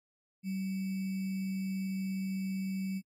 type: tone with sample-and-hold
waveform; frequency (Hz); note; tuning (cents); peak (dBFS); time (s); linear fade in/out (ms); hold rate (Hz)
sine; 191.3; G3; -42; -32; 0.43-3.02; 50; 2450
effects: AAC 48 kbps